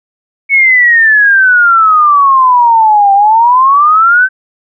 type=exponential two-way sweep; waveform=sine; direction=down then up; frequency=2229 to 784 to 1554 Hz; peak=-3 dBFS; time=0.49-4.29 s; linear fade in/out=50 ms; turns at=3.13 s; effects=none